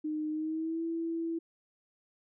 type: tone with pitch glide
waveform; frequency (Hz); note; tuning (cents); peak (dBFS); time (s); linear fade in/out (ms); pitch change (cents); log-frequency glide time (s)
sine; 306.9 to 330.8; D#4 to E4; -24 to +6; -31; 0.04-1.39; 10; +130; 0.3-0.83
effects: none